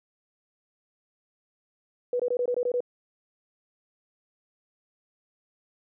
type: tone bursts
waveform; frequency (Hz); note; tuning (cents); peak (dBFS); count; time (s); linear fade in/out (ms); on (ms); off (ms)
sine; 490.9; B4; -10; -23; 8; 2.13-2.805; 2; 66; 21
effects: none